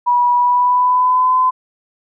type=tone with pitch glide; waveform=sine; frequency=973 to 1019.6 Hz; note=B5 to C6; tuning=-26 to -45 cents; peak=-10 dBFS; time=0.06-1.51 s; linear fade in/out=20 ms; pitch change=+81 cents; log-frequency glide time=0.34-1.37 s; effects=none